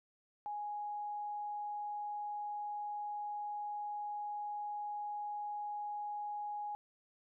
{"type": "tone", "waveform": "sine", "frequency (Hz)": 830.6, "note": "G#5", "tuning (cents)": 0, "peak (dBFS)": -38, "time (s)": [0.46, 6.75], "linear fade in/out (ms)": 0, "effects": []}